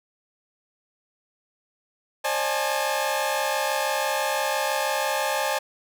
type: tone cluster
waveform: sawtooth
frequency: 537 / 604 / 828 / 874 Hz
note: C5 / D5 / G#5 / A5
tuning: +45 / +48 / -5 / -12 cents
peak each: -25 dBFS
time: 2.24-5.59 s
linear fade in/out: 10 ms
effects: none